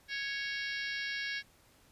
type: harmonic tone with a mistuned harmonic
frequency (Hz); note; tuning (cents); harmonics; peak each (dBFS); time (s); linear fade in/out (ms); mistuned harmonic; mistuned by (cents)
554.4; C#5; 0; 3 / 4 / 5 / 6 / 7 / 8 / 9 / 10; -38 / -40 / -46 / -46 / -46 / -47 / -49 / -47; 0.08-1.43; 50; 6; -35
effects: pink hiss -64 dBFS RMS until 1.91 s + resampled to 32000 Hz